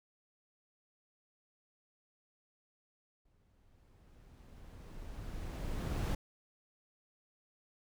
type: noise with exponential growth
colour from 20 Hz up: brown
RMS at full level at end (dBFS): -32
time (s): 3.25-6.15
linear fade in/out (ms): 5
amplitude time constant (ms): 630
effects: none